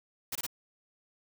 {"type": "noise bursts", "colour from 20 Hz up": "white", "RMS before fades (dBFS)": -35, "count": 3, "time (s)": [0.32, 0.466], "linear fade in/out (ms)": 5, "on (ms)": 34, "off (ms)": 22, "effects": []}